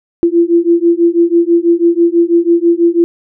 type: beating tone pair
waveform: sine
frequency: 337.5 / 343.6 Hz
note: E4 / F4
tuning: +41 / -28 cents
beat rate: 6.1 Hz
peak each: -10 dBFS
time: 0.23-3.04 s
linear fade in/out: 0 ms
effects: none